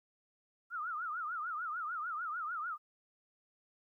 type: tone with vibrato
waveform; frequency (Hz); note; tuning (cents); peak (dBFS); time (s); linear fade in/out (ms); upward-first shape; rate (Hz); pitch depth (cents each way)
sine; 1319; E6; +1; -36; 0.7-2.78; 50; triangle; 6.7; 200
effects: 13-bit